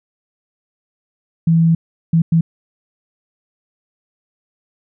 sine tone bursts at uneven times, 164.81 Hz, E3, in tune, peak -9 dBFS, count 3, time 1.47-1.75 / 2.13-2.22 / 2.32-2.41 s, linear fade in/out 5 ms, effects none

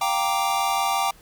square chord, G minor seventh, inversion third, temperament equal, 698.5 / 784 / 932.3 / 1174.7 Hz, F5 / G5 / Bb5 / D6, 0 / 0 / 0 / 0 cents, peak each -31 / -25 / -28 / -27 dBFS, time 0.01-1.11 s, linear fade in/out 5 ms, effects pink hiss -52 dBFS RMS until 1.21 s

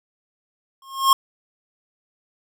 square tone with exponential growth, 1077 Hz, C6, 50 cents sharp, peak -9 dBFS, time 0.82-1.13 s, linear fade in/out 2 ms, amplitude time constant 67 ms, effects none

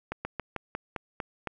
slowing click train, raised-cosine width 0.5 ms, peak -17 dBFS, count 8, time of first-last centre 0.12-1.473 s, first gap 130 ms, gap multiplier 1.13, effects none

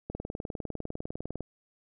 click train, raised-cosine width 2 ms, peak -22 dBFS, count 27, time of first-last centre 0.1-1.407 s, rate 19.9 Hz, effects none

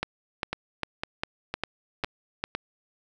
two click trains, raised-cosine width 0.3 ms, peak -13 / -11 dBFS, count 5 / 7, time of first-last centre 0.53-2.55 / 0.03-2.44 s, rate 1.98 / 2.49 Hz, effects none

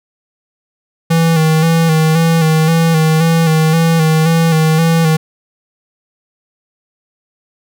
square tone with vibrato, 161.5 Hz, E3, 35 cents flat, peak -9 dBFS, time 1.1-5.17 s, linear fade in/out 10 ms, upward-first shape square, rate 1.9 Hz, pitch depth 36 cents each way, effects none

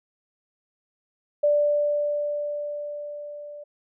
sine tone with level ramp, 587.3 Hz, D5, in tune, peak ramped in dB -16 to -37 dBFS, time 1.43-3.64 s, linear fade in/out 10 ms, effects none

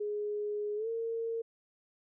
sine tone with pitch glide, 416.7 to 457 Hz, G#4 to A#4, +6 to -34 cents, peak -32 dBFS, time 0-1.42 s, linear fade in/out 10 ms, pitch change +160 cents, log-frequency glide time 0.76-0.88 s, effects none

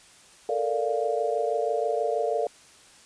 sine chord, Bb major seventh, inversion third, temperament equal, 440 / 466.2 / 587.3 / 698.5 Hz, A4 / Bb4 / D5 / F5, 0 / 0 / 0 / 0 cents, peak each -29 dBFS, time 0.49-2.47 s, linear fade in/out 2 ms, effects white hiss -53 dBFS RMS until 3.05 s + resampled to 22050 Hz

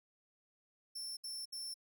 sawtooth tone bursts, 5380 Hz, E8, 34 cents sharp, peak -39 dBFS, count 3, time 0.95-1.742 s, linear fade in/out 10 ms, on 220 ms, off 66 ms, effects none

